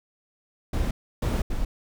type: noise bursts at uneven times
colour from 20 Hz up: brown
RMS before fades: -25 dBFS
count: 3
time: 0.73-0.91 / 1.22-1.42 / 1.5-1.65 s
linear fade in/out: 5 ms
effects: none